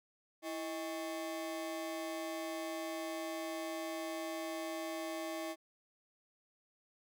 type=ring-modulated tone; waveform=35% pulse; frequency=480 Hz; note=B4; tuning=49 cents flat; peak=-34 dBFS; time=0.42-5.56 s; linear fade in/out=50 ms; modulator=151 Hz; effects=none